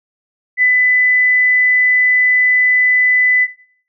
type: tone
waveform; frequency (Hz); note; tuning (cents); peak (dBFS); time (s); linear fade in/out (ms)
sine; 2000; B6; +21; -8; 0.57-3.48; 50
effects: noise-tail reverb RT60 0.6 s tail -19 dB re dry